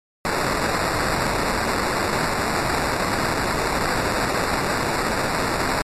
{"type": "noise with sample-and-hold", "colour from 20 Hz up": "blue", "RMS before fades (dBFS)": -22, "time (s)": [0.25, 5.82], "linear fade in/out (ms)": 0, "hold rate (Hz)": 3150, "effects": ["low-pass 11000 Hz 12 dB/octave", "MP3 64 kbps"]}